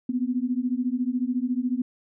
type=beating tone pair; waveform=sine; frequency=242.8 / 256.8 Hz; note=B3 / C4; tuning=-29 / -32 cents; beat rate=14 Hz; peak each=-26 / -26 dBFS; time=0.09-1.82 s; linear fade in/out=5 ms; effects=none